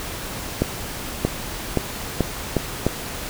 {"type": "accelerating click train", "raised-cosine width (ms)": 2, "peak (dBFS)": -4, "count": 6, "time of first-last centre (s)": [0.62, 2.866], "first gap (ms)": 630, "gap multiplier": 0.83, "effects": ["pink hiss -31 dBFS RMS until 3.29 s"]}